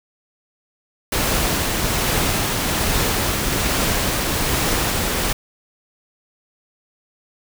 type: noise with tremolo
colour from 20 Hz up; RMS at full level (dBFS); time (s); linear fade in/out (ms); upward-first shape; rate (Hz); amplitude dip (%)
pink; -19; 1.12-5.33; 5; triangle; 1.2; 25
effects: none